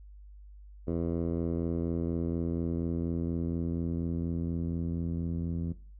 10% pulse tone with low-pass filter sweep, 84.2 Hz, E2, 37 cents sharp, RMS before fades -32 dBFS, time 0.87-5.73 s, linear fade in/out 10 ms, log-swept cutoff 460 to 190 Hz, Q 1.1, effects noise-tail reverb RT60 0.4 s tail -18 dB re dry + added 50 Hz sine -47 dBFS peak until 5.99 s

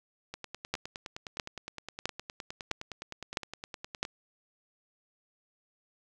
two click trains, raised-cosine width 0.2 ms, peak -22 / -12 dBFS, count 37 / 6, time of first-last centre 0.34-4.051 / 0.74-4.029 s, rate 9.7 / 1.52 Hz, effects none

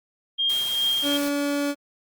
sine tone with tremolo, 3216 Hz, G7, 44 cents sharp, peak -19 dBFS, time 0.38-1.18 s, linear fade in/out 20 ms, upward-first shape triangle, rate 2.5 Hz, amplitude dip 50%
white noise, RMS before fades -35 dBFS, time 0.49-1.29 s, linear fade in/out 10 ms
30% pulse tone, 286.3 Hz, D4, 44 cents flat, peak -20 dBFS, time 1.02-1.75 s, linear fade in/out 50 ms
effects Opus 48 kbps

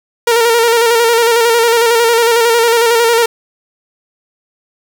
sawtooth tone with vibrato, 464.4 Hz, A#4, 7 cents flat, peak -4 dBFS, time 0.27-3.26 s, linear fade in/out 5 ms, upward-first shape square, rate 11 Hz, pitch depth 38 cents each way, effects none

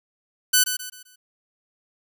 5% pulse tone with echo, 1500 Hz, F#6, 23 cents sharp, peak -3 dBFS, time 0.53-0.64 s, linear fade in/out 10 ms, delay 130 ms, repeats 4, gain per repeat -9 dB, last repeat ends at 1.16 s, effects none

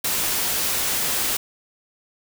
white noise, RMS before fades -23 dBFS, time 0.04-1.37 s, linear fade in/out 5 ms, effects none

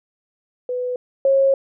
sine tone pair in turn, 497.8 / 543 Hz, B4 / C#5, +14 / -36 cents, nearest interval major second, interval 150 cents, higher second, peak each -21 / -12 dBFS, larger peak second, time 0.69-0.96 / 1.25-1.54 s, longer second, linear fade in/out 2 ms, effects none

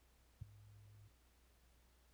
sine tone with ADSR envelope, 103.83 Hz, G#2, in tune, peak -40 dBFS, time 0.41-1.08 s, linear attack 12 ms, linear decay 9 ms, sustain -20 dB, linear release 4 ms, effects added 60 Hz sine -70 dBFS peak until 2.13 s + pink hiss -75 dBFS RMS until 2.13 s

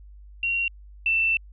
sine tone pair in turn, 2748 / 2673 Hz, F7 / E7, -29 / +23 cents, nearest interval unison, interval 48 cents, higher first, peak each -22 / -19 dBFS, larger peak second, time 0.43-0.68 / 1.06-1.37 s, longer second, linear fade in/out 2 ms, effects added 50 Hz sine -43 dBFS peak until 1.52 s

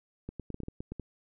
clicks, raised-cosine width 3 ms, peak -25 dBFS, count 10, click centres 0.29 / 0.397 / 0.503 / 0.544 / 0.603 / 0.634 / 0.684 / 0.805 / 0.92 / 0.997 s, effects none

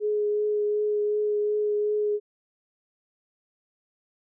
sine tone with vibrato, 419.1 Hz, G#4, 16 cents sharp, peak -22 dBFS, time 0-2.2 s, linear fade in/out 50 ms, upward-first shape triangle, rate 2.7 Hz, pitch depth 14 cents each way, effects none

